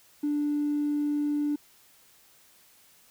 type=tone; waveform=triangle; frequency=293.7 Hz; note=D4; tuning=in tune; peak=-21 dBFS; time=0.23-1.56 s; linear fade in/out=10 ms; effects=tanh soft clip ceiling -22 dBFS + white hiss -59 dBFS RMS until 3.1 s